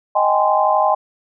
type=chord; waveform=sine; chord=Ab major seventh; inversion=second; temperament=just; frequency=623 / 778.7 / 830.6 / 1038.3 Hz; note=Eb5 / G5 / Ab5 / C6; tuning=+2 / -12 / 0 / -14 cents; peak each=-18 dBFS; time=0.15-0.95 s; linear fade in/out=10 ms; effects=none